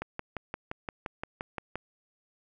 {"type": "click train", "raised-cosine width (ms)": 0.5, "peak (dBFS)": -19, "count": 11, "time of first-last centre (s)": [0.02, 1.756], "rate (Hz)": 5.76, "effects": []}